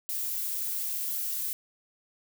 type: noise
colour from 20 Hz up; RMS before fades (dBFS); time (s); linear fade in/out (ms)
violet; -32; 0.09-1.53; 0
effects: none